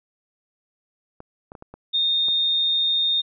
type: clicks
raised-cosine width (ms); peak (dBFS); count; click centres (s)
1; -25; 6; 1.204 / 1.519 / 1.552 / 1.624 / 1.74 / 2.285
type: tone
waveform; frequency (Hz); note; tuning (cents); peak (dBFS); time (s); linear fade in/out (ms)
sine; 3667; A#7; -29; -18; 1.93-3.22; 20
effects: none